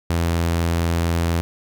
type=tone; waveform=sawtooth; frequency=84.2 Hz; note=E2; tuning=37 cents sharp; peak=-14 dBFS; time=0.1-1.41 s; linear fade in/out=0 ms; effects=none